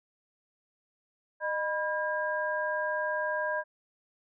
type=tone cluster; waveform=sine; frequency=613 / 981 / 1616 Hz; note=D#5 / B5 / G#6; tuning=-26 / -12 / -48 cents; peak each=-32 / -34 / -32 dBFS; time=1.4-3.64 s; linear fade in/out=50 ms; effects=none